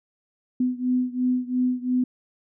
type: beating tone pair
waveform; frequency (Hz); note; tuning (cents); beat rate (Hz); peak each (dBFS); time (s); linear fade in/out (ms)
sine; 250.4 / 253.3; B3 / B3; +24 / +44; 2.9; -23 / -25; 0.6-2.04; 5
effects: none